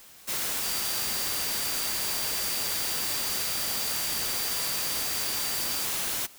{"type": "tone in noise", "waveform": "sine", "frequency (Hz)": 4689, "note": "D8", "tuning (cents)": -4, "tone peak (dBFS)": -36, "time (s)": [0.62, 5.86], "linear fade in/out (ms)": 20, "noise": "white", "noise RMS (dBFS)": -30, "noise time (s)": [0.27, 6.27], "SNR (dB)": -9, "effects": ["white hiss -51 dBFS RMS until 6.38 s"]}